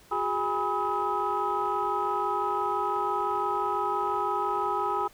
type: tone cluster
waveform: sine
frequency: 364.5 / 410.4 / 818 / 984 / 1274 Hz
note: F#4 / G#4 / G#5 / B5 / D#6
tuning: -26 / -21 / -26 / -7 / +41 cents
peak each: -34 / -33 / -30 / -31 / -29 dBFS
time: 0.11-5.08 s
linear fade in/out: 10 ms
effects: tanh soft clip ceiling -17 dBFS + pink hiss -56 dBFS RMS until 5.13 s